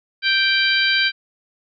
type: harmonic tone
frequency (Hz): 783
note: G5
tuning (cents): -2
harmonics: 2 / 3 / 4 / 5 / 6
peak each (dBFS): -19 / -21 / -22 / -23 / -24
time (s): 0.22-1.12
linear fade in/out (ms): 50
effects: none